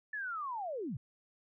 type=linear sweep; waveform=sine; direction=down; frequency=1760 to 99 Hz; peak=-36 dBFS; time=0.13-0.97 s; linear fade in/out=5 ms; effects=none